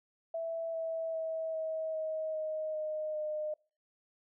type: tone with pitch steps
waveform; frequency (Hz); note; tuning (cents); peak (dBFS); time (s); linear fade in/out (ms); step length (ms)
sine; 659.3 / 652.1 / 645 / 637.9 / 631 / 624.1 / 617.3 / 610.5; E5 / E5 / E5 / D#5 / D#5 / D#5 / D#5 / D#5; 0 / -19 / -38 / +43 / +24 / +5 / -14 / -33; -33; 0.34-3.54; 5; 400
effects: noise-tail reverb RT60 0.4 s tail -26 dB re dry